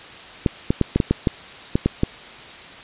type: clicks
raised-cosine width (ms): 3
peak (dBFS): -3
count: 10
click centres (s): 0.462 / 0.705 / 0.813 / 0.96 / 1.002 / 1.11 / 1.272 / 1.755 / 1.86 / 2.034
effects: white hiss -39 dBFS RMS until 2.83 s + resampled to 8000 Hz